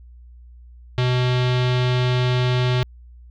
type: tone with low-pass filter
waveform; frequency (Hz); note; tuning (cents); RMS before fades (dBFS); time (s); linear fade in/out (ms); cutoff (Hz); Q
square; 125.4; B2; +27; -19; 0.98-2.83; 0; 3600; 2.4
effects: added 60 Hz sine -41 dBFS peak until 3.3 s